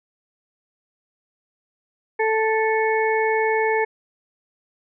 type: harmonic tone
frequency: 440 Hz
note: A4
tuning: in tune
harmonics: 1 / 2 / 4 / 5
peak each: -20 / -23 / -26 / -27 dBFS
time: 2.19-3.85 s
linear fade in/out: 10 ms
effects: none